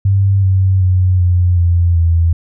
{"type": "tone with pitch steps", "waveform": "sine", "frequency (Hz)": [98, 94.94, 91.97, 89.09, 86.31, 83.61], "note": ["G2", "F#2", "F#2", "F2", "F2", "E2"], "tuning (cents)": [0, 45, -10, 35, -20, 25], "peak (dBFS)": -8, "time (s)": [0.05, 2.33], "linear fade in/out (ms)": 5, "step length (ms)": 380, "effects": []}